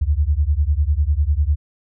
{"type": "beating tone pair", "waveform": "sine", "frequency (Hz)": [69.3, 79.3], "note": ["C#2", "D#2"], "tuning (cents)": [0, 33], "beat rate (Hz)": 10, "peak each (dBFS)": [-17, -18], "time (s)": [0.01, 1.56], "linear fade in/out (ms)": 10, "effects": []}